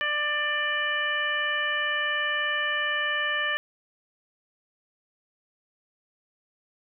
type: harmonic tone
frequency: 593 Hz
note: D5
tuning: 17 cents sharp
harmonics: 1 / 2 / 3 / 4 / 5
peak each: -36 / -33 / -26 / -35 / -32 dBFS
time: 0.01-3.57 s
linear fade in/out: 0 ms
effects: none